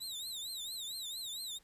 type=tone with vibrato; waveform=sawtooth; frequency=3837 Hz; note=A#7; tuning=49 cents sharp; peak=-37 dBFS; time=0-1.59 s; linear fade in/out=20 ms; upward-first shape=triangle; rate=4.4 Hz; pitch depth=180 cents each way; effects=pink hiss -68 dBFS RMS until 1.63 s + resampled to 32000 Hz